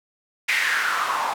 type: noise with band-pass filter sweep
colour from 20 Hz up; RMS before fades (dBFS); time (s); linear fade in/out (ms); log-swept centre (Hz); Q
white; -23; 0.48-1.34; 10; 2200 to 870; 4.7
effects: none